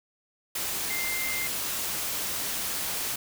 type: tone in noise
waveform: sine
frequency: 2093 Hz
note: C7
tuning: in tune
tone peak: -31 dBFS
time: 0.9-1.47 s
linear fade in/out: 5 ms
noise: white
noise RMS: -31 dBFS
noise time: 0.55-3.16 s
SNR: -3 dB
effects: none